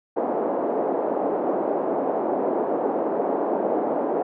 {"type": "band-pass noise", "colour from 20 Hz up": "white", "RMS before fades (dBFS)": -24, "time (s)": [0.16, 4.23], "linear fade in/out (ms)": 10, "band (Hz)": [270, 710], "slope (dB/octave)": 24, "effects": []}